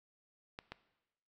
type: clicks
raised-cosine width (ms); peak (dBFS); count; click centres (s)
0.3; -27; 2; 0.589 / 0.72
effects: noise-tail reverb RT60 1.0 s tail -17 dB re dry